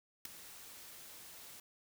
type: noise with ADSR envelope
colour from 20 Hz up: white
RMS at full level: -38 dBFS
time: 0.25-1.6 s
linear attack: 4 ms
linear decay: 5 ms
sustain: -15 dB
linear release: 4 ms
effects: none